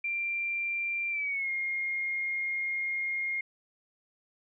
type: tone with pitch glide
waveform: sine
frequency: 2369 to 2135 Hz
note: D7 to C7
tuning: +14 to +34 cents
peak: -29 dBFS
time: 0.04-3.41 s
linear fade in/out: 5 ms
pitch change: -180 cents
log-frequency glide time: 1.1-1.5 s
effects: none